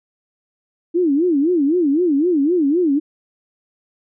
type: tone with vibrato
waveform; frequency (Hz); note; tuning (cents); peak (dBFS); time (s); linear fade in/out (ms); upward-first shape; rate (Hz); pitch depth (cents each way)
sine; 316.3; D#4; +29; -13; 0.94-3; 20; sine; 3.9; 250
effects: none